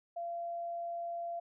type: tone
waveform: sine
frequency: 685 Hz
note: F5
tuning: 34 cents flat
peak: -36 dBFS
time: 0.16-1.4 s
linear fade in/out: 10 ms
effects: none